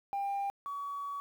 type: tone pair in turn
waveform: sine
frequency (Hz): 797 / 1132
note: G5 / C#6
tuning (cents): +28 / +36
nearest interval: tritone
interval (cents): 608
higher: second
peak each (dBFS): -29 / -35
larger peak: first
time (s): 0.13-0.5 / 0.66-1.2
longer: second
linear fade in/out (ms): 0
effects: tanh soft clip ceiling -30 dBFS + 10-bit